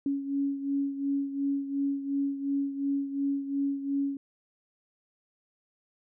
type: beating tone pair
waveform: sine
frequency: 278.1 / 280.9 Hz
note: C#4 / C#4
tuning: +6 / +23 cents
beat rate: 2.8 Hz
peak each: -28 / -34 dBFS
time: 0.06-4.17 s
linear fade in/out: 2 ms
effects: none